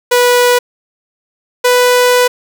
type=tone pair in turn; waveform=sawtooth; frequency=490 / 494.8 Hz; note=B4 / B4; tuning=-14 / +3 cents; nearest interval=unison; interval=17 cents; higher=second; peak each=-3 dBFS; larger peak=neither; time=0.11-0.59 / 1.64-2.28 s; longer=second; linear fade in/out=10 ms; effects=7-bit